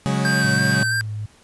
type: chord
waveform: 40% pulse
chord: C# suspended fourth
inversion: none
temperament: equal with one note detuned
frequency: 138.59 / 182.45 / 207.7 Hz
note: C#3 / F#3 / G#3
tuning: 0 / -24 / 0 cents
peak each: -21 / -24 / -23 dBFS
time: 0.06-0.83 s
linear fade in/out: 0 ms
type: tone with vibrato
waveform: square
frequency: 1568 Hz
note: G6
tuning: in tune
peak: -20 dBFS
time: 0.25-1.01 s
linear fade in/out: 0 ms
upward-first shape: square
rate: 3 Hz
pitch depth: 19 cents each way
type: tone with pitch glide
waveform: sine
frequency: 114 to 105.75 Hz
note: A#2 to G#2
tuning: -38 to +32 cents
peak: -25 dBFS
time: 0.44-1.26 s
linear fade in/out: 5 ms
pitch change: -130 cents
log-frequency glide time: 0.93-1.1 s
effects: pink hiss -53 dBFS RMS until 1.43 s + resampled to 24000 Hz